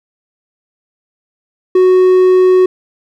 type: tone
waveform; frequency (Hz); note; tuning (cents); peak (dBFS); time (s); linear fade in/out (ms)
triangle; 369.5; F#4; -2; -3; 1.75-2.66; 5
effects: none